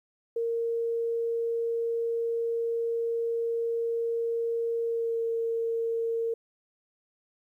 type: tone with pitch glide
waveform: sine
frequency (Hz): 462.8 to 458.5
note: A#4 to A#4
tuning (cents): -13 to -29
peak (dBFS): -26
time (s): 0.36-6.34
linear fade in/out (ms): 5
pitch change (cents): -16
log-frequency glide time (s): 4.83-5.21
effects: 11-bit